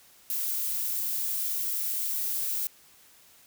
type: noise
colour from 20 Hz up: violet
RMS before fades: -30 dBFS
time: 0.3-2.67 s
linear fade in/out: 0 ms
effects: white hiss -57 dBFS RMS until 3.46 s